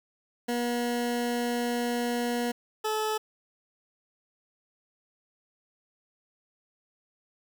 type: tone pair in turn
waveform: 20% pulse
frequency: 240 / 432.4 Hz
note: B3 / A4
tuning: -49 / -30 cents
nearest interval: minor seventh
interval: 1019 cents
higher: second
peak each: -22 dBFS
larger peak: neither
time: 0.48-2.52 / 2.84-3.18 s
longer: first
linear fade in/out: 10 ms
effects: 9-bit